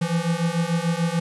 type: beating tone pair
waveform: square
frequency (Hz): 164.81 / 171.61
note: E3 / F3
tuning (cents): 0 / -30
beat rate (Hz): 6.8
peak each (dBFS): -25 / -24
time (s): 0.01-1.2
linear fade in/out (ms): 10
effects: resampled to 24000 Hz + 9-bit